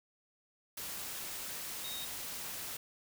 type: tone in noise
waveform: sine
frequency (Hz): 3729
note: A#7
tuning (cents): 0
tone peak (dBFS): -42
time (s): 1.84-2.05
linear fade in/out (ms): 5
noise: white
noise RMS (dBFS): -42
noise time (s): 0.77-2.77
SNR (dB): -3
effects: none